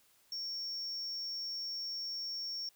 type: tone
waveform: triangle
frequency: 5490 Hz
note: F8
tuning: 31 cents flat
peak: -36 dBFS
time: 0.32-2.69 s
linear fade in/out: 2 ms
effects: white hiss -68 dBFS RMS until 2.75 s